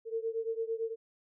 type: beating tone pair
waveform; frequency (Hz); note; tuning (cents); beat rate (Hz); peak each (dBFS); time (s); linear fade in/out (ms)
sine; 449.2 / 458.1; A4 / A#4; +36 / -30; 8.9; -34 / -36; 0.05-0.96; 50
effects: none